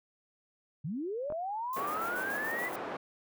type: linear sweep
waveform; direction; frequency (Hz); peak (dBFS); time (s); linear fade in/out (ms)
sine; up; 130.2 to 2010; -33; 0.84-2.69; 10
type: clicks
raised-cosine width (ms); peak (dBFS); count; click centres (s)
1; -29; 2; 1.302 / 1.323
type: noise with tremolo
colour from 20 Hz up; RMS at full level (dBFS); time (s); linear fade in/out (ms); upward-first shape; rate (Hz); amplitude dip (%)
violet; -45; 1.73-2.76; 2; square; 7; 50
type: band-pass noise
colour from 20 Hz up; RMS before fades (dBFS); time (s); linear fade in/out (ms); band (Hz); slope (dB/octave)
pink; -39; 1.76-2.97; 5; 390 to 1300; 12
effects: none